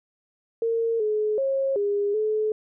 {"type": "tone with pitch steps", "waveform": "sine", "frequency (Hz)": [457.9, 426.3, 541, 407.1, 430.4], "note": ["A#4", "G#4", "C#5", "G#4", "A4"], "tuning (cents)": [-31, 45, -42, -35, -38], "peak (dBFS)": -21, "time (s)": [0.62, 2.52], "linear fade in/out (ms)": 2, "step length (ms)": 380, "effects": []}